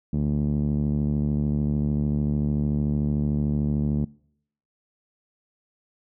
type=tone with low-pass filter; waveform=5% pulse; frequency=73.42 Hz; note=D2; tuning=in tune; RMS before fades=-24 dBFS; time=0.13-4.05 s; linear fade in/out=5 ms; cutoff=190 Hz; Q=2.1; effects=noise-tail reverb RT60 0.7 s tail -25 dB re dry